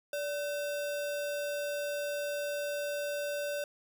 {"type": "tone with sample-and-hold", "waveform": "sine", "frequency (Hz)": 580, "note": "D5", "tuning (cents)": -22, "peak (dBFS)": -32, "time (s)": [0.13, 3.64], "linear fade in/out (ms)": 2, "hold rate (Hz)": 2100, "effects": []}